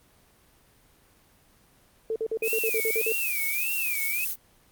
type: tone bursts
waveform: sine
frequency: 445.3 Hz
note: A4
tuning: 21 cents sharp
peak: -25 dBFS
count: 10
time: 2.1-3.122 s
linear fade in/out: 2 ms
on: 59 ms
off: 48 ms
type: tone with vibrato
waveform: sine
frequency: 2456 Hz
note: D#7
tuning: 23 cents flat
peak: -28 dBFS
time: 2.42-4.25 s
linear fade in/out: 10 ms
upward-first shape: sine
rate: 1.7 Hz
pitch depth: 190 cents each way
type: noise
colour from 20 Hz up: violet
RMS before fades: -29 dBFS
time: 2.42-4.36 s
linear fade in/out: 50 ms
effects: pink hiss -60 dBFS RMS until 4.71 s + Opus 24 kbps